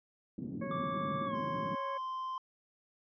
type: band-pass noise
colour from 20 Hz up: pink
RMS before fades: -40 dBFS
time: 0.38-1.75 s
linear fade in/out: 2 ms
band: 150 to 280 Hz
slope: 24 dB/octave
type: harmonic tone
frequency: 550 Hz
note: C#5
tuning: 14 cents flat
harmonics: 1 / 2 / 3 / 4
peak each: -40 / -46 / -50 / -52 dBFS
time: 0.61-1.98 s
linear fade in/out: 10 ms
type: tone with pitch glide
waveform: triangle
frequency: 1168 to 1040.6 Hz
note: D6 to C6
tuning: -10 to -10 cents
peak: -34 dBFS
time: 0.71-2.38 s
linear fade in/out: 2 ms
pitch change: -200 cents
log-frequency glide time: 1.25-1.36 s
effects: resampled to 11025 Hz